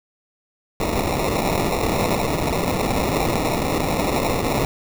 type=noise with sample-and-hold; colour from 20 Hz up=violet; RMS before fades=-21 dBFS; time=0.8-4.65 s; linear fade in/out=2 ms; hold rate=1575 Hz; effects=none